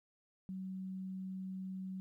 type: tone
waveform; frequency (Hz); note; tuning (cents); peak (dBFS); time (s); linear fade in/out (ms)
sine; 188.5; F#3; +32; -40; 0.49-2; 0
effects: 13-bit